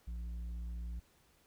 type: tone with tanh clipping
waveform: sine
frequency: 58.27 Hz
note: A#1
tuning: in tune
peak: -40 dBFS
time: 0.07-1 s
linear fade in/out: 10 ms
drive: 6 dB
effects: pink hiss -69 dBFS RMS until 1.46 s